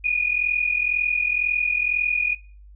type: tone pair together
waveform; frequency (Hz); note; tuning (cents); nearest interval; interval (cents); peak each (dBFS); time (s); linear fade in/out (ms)
sine; 2427 / 2469; D#7 / D#7; -44 / -14; unison; 30; -24 / -20; 0.04-2.35; 10
effects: noise-tail reverb RT60 0.4 s tail -21 dB re dry + added 50 Hz sine -43 dBFS peak until 2.75 s